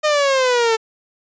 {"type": "exponential sweep", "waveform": "sawtooth", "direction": "down", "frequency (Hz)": [617, 441], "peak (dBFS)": -10, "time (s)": [0.03, 0.77], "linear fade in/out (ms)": 20, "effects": ["resampled to 16000 Hz"]}